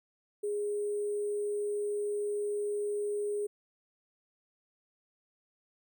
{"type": "tone with sample-and-hold", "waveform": "sine", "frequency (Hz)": 413.4, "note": "G#4", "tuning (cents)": -8, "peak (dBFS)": -30, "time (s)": [0.43, 3.47], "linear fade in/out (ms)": 10, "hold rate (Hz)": 8820, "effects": []}